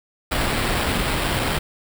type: noise with sample-and-hold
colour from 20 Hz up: pink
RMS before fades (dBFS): -22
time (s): 0.31-1.59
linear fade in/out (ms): 10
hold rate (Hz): 6300
effects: none